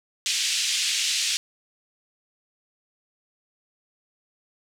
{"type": "band-pass noise", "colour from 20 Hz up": "pink", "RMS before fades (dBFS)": -25, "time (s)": [0.26, 1.37], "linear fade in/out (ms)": 0, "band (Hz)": [2600, 7900], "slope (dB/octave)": 24, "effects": []}